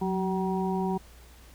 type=harmonic tone with a mistuned harmonic; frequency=190.1 Hz; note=F#3; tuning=47 cents sharp; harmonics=1 / 2 / 4 / 5; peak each=-28 / -31 / -34 / -35 dBFS; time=0.01-0.98 s; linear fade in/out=10 ms; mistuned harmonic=1; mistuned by=-52 cents; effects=added 60 Hz sine -51 dBFS peak until 1.54 s + pink hiss -55 dBFS RMS until 1.54 s